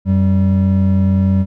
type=tone pair together; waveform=triangle; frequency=90.9 / 192.61 Hz; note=F#2 / G3; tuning=-30 / -30 cents; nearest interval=octave + minor second; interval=1300 cents; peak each=-11 dBFS; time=0.05-1.46 s; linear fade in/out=50 ms; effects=none